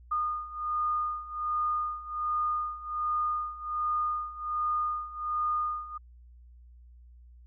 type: beating tone pair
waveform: sine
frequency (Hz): 1222 / 1223.3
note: D#6 / D#6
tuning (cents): -32 / -30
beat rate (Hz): 1.3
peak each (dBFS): -33 / -30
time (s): 0.11-5.98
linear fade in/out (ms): 10
effects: added 60 Hz sine -50 dBFS peak until 7.46 s